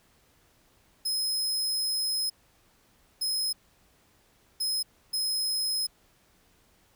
sawtooth tone bursts at uneven times, 5120 Hz, D#8, 49 cents sharp, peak -24 dBFS, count 4, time 1.05-2.3 / 3.21-3.53 / 4.6-4.83 / 5.13-5.87 s, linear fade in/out 10 ms, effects pink hiss -64 dBFS RMS until 6.95 s

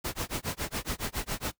pink noise with tremolo, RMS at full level -31 dBFS, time 0.04-1.52 s, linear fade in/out 10 ms, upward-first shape sine, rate 7.2 Hz, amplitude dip 100%, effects noise-tail reverb RT60 0.1 s tail -19 dB re dry

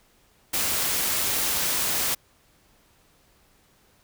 white noise, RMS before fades -25 dBFS, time 0.53-2.15 s, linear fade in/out 10 ms, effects pink hiss -61 dBFS RMS until 4.03 s

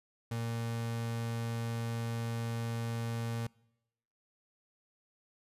35% pulse tone, 115.8 Hz, A#2, 11 cents flat, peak -32 dBFS, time 0.31-3.47 s, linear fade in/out 5 ms, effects noise-tail reverb RT60 0.9 s tail -25 dB re dry + resampled to 32000 Hz

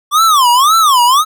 square tone with vibrato, 1130 Hz, C#6, 33 cents sharp, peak -7 dBFS, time 0.11-1.25 s, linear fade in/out 50 ms, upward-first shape sine, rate 1.9 Hz, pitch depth 290 cents each way, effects none

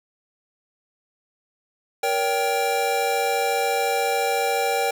square chord, G diminished, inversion first, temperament just, 470.4 / 564.5 / 784 Hz, Bb4 / Db5 / G5, +16 / +31 / 0 cents, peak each -26 / -28 / -24 dBFS, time 2.03-4.91 s, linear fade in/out 5 ms, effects 8-bit

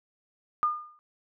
sine tone with exponential decay, 1214 Hz, D#6, 43 cents flat, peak -19 dBFS, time 0.63-0.99 s, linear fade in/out 0 ms, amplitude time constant 77 ms, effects none

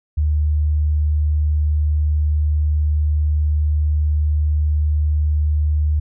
sine tone, 75.4 Hz, D2, 46 cents sharp, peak -14 dBFS, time 0.17-6 s, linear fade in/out 10 ms, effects none

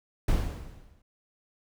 brown noise with exponential decay, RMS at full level -22 dBFS, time 0.28-1.02 s, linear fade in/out 5 ms, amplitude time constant 160 ms, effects none

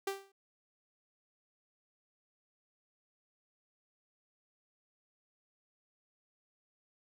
sawtooth tone with exponential decay, 392 Hz, G4, in tune, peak -27 dBFS, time 0.07-0.32 s, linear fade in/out 5 ms, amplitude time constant 54 ms, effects none

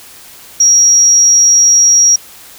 sine tone, 5670 Hz, F8, 25 cents sharp, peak -4 dBFS, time 0.6-2.16 s, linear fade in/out 5 ms, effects white hiss -36 dBFS RMS until 2.58 s

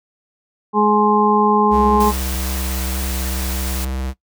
harmonic tone, 210 Hz, G#3, 19 cents sharp, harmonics 1 / 2 / 4 / 5, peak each -17 / -17 / -17 / -17 dBFS, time 0.73-2.13 s, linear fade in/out 50 ms
square tone with vibrato, 65.41 Hz, C2, in tune, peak -22 dBFS, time 1.7-4.14 s, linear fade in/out 50 ms, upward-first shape square, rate 18 Hz, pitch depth 35 cents each way
white high-pass noise, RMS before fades -28 dBFS, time 2-3.85 s, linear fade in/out 5 ms, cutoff 660 Hz, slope 24 dB/octave
effects noise-tail reverb RT60 0.1 s tail -18 dB re dry

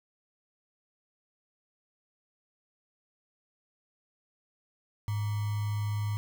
sine tone with sample-and-hold, 104.4 Hz, G#2, 10 cents sharp, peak -28 dBFS, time 5.08-6.17 s, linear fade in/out 0 ms, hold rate 1050 Hz, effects none

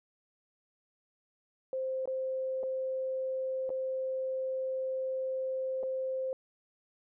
sine tone with dropouts, 523.3 Hz, C5, in tune, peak -31 dBFS, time 1.73-6.33 s, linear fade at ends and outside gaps 1 ms, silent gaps 2.056-2.075 / 2.631-2.635 / 3.693-3.702 / 5.83-5.834 s, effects none

